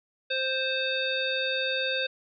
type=harmonic tone with a mistuned harmonic; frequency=524 Hz; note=C5; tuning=2 cents sharp; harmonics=1 / 3 / 5 / 7 / 9; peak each=-31 / -32 / -32 / -31 / -39 dBFS; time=0.3-2.07 s; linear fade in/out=10 ms; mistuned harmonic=9; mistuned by=-45 cents; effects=none